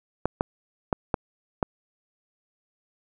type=clicks; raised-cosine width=1 ms; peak=-8 dBFS; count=5; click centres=0.256 / 0.409 / 0.928 / 1.142 / 1.628 s; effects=none